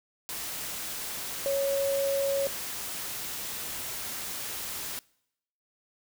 sine tone in noise, 553 Hz, C#5, 4 cents flat, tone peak -25 dBFS, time 1.46-2.47 s, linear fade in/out 0 ms, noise white, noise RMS -36 dBFS, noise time 0.29-4.99 s, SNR +8 dB, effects noise-tail reverb RT60 0.8 s tail -25 dB re dry

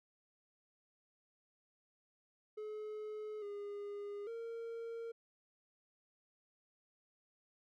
triangle tone with pitch steps, 426.9 / 408.3 / 460.6 Hz, G#4 / G#4 / A#4, +48 / -29 / -21 cents, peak -40 dBFS, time 2.57-5.12 s, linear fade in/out 10 ms, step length 850 ms, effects none

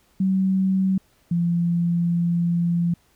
sine tone pair in turn, 190 / 171.55 Hz, F#3 / F3, +46 / -31 cents, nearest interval major second, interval 177 cents, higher first, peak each -17 / -18 dBFS, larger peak first, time 0.2-0.98 / 1.31-2.94 s, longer second, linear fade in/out 5 ms, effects pink hiss -61 dBFS RMS until 3.15 s

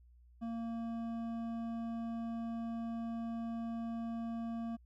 triangle tone with hard clipping, 230 Hz, A#3, 23 cents flat, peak -39 dBFS, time 0.41-4.77 s, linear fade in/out 20 ms, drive 13 dB, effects added 60 Hz sine -59 dBFS peak until 4.85 s

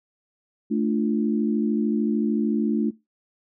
sine chord, D minor, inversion second, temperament equal with one note detuned, 220 / 293.7 / 346.8 Hz, A3 / D4 / F4, 0 / 0 / -12 cents, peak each -22 / -25 / -28 dBFS, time 0.7-2.91 s, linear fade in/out 20 ms, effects noise-tail reverb RT60 0.2 s tail -19 dB re dry

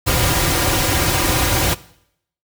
pink noise with comb filter, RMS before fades -17 dBFS, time 0.06-1.75 s, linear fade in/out 20 ms, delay 4.6 ms, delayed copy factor -0.7, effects noise-tail reverb RT60 0.7 s tail -19 dB re dry

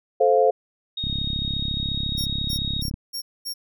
sine chord, F major, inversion first, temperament just, 436.5 / 523.8 / 698.5 Hz, A4 / C5 / F5, -14 / +2 / 0 cents, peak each -19 / -18 / -20 dBFS, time 0.2-0.51 s, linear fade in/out 10 ms
sine tone with pitch glide, 3729 to 3759 Hz, A#7 to A#7, 0 to +14 cents, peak -26 dBFS, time 0.97-2.82 s, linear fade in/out 5 ms, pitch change +14 cents, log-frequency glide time 1.13-2.18 s
click train, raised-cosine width 5 ms, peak -17 dBFS, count 66, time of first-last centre 1.04-2.941 s, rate 34.2 Hz
sawtooth tone bursts, 5530 Hz, F8, 18 cents flat, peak -25 dBFS, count 5, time 2.17-3.54 s, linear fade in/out 20 ms, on 90 ms, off 230 ms
effects none

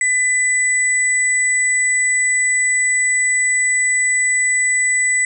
sine tone pair together, 2000 / 7920 Hz, B6 / B8, +21 / +4 cents, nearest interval 2 octaves, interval 2383 cents, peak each -15 / -18 dBFS, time 0.01-5.25 s, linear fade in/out 2 ms, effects none

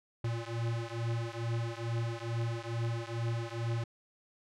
square beating tone pair, 115.2 / 117.5 Hz, A#2 / A#2, -20 / +14 cents, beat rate 2.3 Hz, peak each -36 / -37 dBFS, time 0.24-3.84 s, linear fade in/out 5 ms, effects low-pass 6000 Hz 12 dB/octave

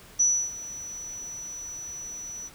sine tone with ADSR envelope, 5920 Hz, F#8, in tune, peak -17 dBFS, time 0.19-2.5 s, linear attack 14 ms, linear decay 300 ms, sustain -18 dB, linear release 40 ms, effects pink hiss -50 dBFS RMS until 2.54 s

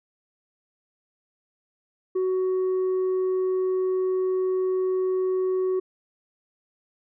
sine tone with tanh clipping, 372.8 Hz, F#4, 13 cents sharp, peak -22 dBFS, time 2.15-5.8 s, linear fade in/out 10 ms, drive 2 dB, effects none

